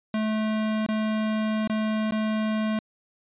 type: tone with dropouts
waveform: square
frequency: 216.8 Hz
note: A3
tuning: 25 cents flat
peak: -24 dBFS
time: 0.14-2.79 s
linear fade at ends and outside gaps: 2 ms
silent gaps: 0.864-0.887 / 1.675-1.697 / 2.11-2.121 s
effects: resampled to 8000 Hz